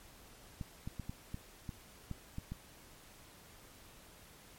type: clicks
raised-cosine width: 5 ms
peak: -28 dBFS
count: 9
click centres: 0.612 / 0.875 / 0.997 / 1.095 / 1.344 / 1.692 / 2.113 / 2.384 / 2.52 s
effects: pink hiss -58 dBFS RMS until 4.58 s + MP3 64 kbps